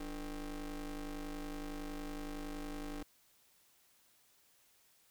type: ring-modulated tone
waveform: 40% pulse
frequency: 158.4 Hz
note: D#3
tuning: 31 cents sharp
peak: -37 dBFS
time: 0-3.03 s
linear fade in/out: 5 ms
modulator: 133 Hz
effects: white hiss -69 dBFS RMS until 5.1 s